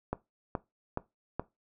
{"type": "click train", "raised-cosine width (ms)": 1, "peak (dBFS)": -17, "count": 4, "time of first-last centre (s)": [0.13, 1.396], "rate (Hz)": 2.37, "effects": ["noise-tail reverb RT60 0.2 s tail -18 dB re dry"]}